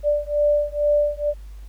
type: beating tone pair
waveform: sine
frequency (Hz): 587.3 / 589.5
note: D5 / D5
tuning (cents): 0 / +6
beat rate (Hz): 2.2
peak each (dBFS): -20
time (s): 0.03-1.34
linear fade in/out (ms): 50
effects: added 50 Hz sine -35 dBFS peak until 1.68 s + pink hiss -57 dBFS RMS until 1.68 s